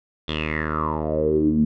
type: tone with low-pass filter sweep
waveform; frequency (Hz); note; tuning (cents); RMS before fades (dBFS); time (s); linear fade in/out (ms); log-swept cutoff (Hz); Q
10% pulse; 77.4; D#2; -9; -22; 0.28-1.65; 5; 3500 to 210; 8.6
effects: none